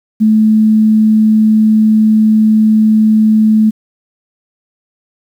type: tone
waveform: sine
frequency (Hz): 217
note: A3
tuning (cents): -24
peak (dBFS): -5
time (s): 0.2-3.71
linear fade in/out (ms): 20
effects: 7-bit